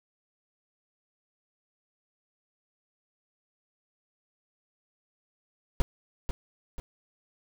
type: noise with echo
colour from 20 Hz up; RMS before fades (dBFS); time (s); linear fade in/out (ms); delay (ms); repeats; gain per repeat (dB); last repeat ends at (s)
brown; -21; 5.8-5.82; 0; 490; 2; -7; 6.8
effects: none